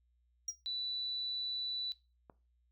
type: tone with exponential decay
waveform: triangle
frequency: 5700 Hz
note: F8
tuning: 34 cents sharp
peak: -31 dBFS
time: 0.48-0.57 s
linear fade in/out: 5 ms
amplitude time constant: 19 ms
type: tone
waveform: sine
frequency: 3966 Hz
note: B7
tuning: 7 cents sharp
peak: -36 dBFS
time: 0.66-1.92 s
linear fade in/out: 0 ms
type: click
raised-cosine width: 1 ms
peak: -38 dBFS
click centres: 2.298 s
effects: noise-tail reverb RT60 0.3 s tail -18 dB re dry + added 60 Hz sine -70 dBFS peak until 2.71 s